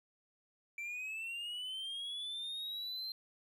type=linear sweep; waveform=triangle; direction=up; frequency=2328 to 4154 Hz; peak=-38 dBFS; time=0.78-3.12 s; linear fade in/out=2 ms; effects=none